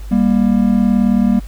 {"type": "tone pair together", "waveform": "triangle", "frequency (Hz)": [198.42, 237], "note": ["G3", "A#3"], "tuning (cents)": [21, 29], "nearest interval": "minor third", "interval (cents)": 308, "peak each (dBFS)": -11, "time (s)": [0.11, 1.4], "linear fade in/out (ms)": 10, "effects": ["added 50 Hz sine -26 dBFS peak until 1.47 s", "pink hiss -44 dBFS RMS until 1.47 s"]}